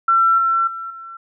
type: tone with level steps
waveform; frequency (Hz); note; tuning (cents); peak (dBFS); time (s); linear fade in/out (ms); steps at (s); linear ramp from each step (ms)
sine; 1349; E6; +40; -11 / -14 / -26 / -32; 0.08-1.17; 5; 0.38 / 0.67 / 0.9; 5
effects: none